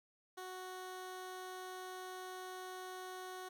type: tone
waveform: 15% pulse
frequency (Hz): 370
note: F#4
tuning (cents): 0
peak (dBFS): -39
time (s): 0.37-3.49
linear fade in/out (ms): 10
effects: none